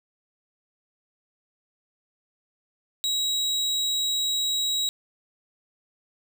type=tone; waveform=35% pulse; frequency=3844 Hz; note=B7; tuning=48 cents flat; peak=-21 dBFS; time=3.04-4.89 s; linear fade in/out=0 ms; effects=none